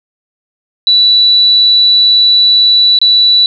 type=tone with dropouts; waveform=sine; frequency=3951 Hz; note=B7; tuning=in tune; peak=-4 dBFS; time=0.87-3.46 s; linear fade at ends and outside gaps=1 ms; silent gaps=2.988-3.015 s; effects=none